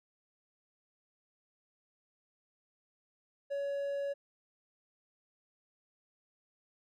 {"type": "tone", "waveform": "triangle", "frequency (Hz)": 562, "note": "C#5", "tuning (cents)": 24, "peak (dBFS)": -31, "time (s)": [3.5, 4.14], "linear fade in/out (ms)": 20, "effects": []}